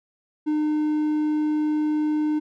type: tone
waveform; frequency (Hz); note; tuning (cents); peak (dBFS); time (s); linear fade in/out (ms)
triangle; 303.8; D#4; -41; -18; 0.46-2.4; 20
effects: none